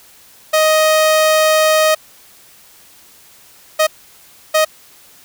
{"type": "tone bursts at uneven times", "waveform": "sawtooth", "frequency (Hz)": 625, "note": "D#5", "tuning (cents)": 8, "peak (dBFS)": -6, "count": 3, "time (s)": [[0.53, 1.95], [3.79, 3.87], [4.54, 4.65]], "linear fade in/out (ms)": 10, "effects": ["white hiss -45 dBFS RMS until 5.24 s"]}